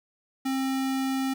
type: tone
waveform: square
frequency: 266.1 Hz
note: C4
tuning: 29 cents sharp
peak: -26 dBFS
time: 0.45-1.34 s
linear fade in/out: 10 ms
effects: 10-bit